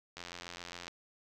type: click train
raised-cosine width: 0.2 ms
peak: -26 dBFS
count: 63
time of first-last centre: 0.17-0.88 s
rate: 87.3 Hz
effects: none